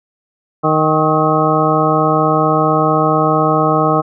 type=harmonic tone with a mistuned harmonic; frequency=155.56 Hz; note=D#3; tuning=in tune; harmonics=1 / 2 / 3 / 4 / 5 / 7 / 8; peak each=-18 / -18 / -18 / -18 / -18 / -18 / -18 dBFS; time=0.63-4.02 s; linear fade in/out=20 ms; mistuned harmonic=8; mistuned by=+39 cents; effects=none